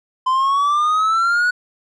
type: exponential sweep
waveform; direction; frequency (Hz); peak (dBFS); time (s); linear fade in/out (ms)
triangle; up; 1024 to 1479; -12; 0.26-1.51; 10
effects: resampled to 22050 Hz